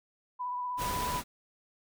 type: tone with vibrato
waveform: sine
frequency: 990 Hz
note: B5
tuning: 4 cents sharp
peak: -32 dBFS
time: 0.39-1.21 s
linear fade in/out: 20 ms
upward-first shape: triangle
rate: 16 Hz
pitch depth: 25 cents each way
type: noise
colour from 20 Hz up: pink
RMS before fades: -36 dBFS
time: 0.77-1.24 s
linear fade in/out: 50 ms
effects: none